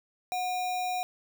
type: tone with sample-and-hold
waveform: sine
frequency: 730 Hz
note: F#5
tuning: 24 cents flat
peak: -28 dBFS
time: 0.32-1.03 s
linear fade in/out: 0 ms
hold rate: 3150 Hz
effects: none